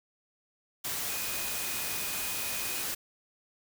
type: tone in noise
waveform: sine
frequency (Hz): 2489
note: D#7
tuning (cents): 0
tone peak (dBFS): -42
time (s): 1.09-2.83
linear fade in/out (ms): 10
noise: white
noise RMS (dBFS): -34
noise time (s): 0.84-2.95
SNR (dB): -11
effects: none